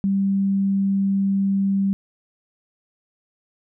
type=tone; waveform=sine; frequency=196 Hz; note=G3; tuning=in tune; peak=-17 dBFS; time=0.04-1.93 s; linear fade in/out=0 ms; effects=none